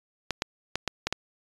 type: clicks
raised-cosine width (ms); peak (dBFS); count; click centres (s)
0.2; -9; 6; 0.307 / 0.421 / 0.756 / 0.877 / 1.07 / 1.126
effects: resampled to 24000 Hz